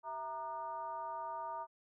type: tone with frequency modulation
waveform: sine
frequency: 932.3 Hz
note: A#5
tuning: in tune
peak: -39 dBFS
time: 0.03-1.67 s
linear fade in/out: 50 ms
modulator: 275 Hz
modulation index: 0.87
effects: none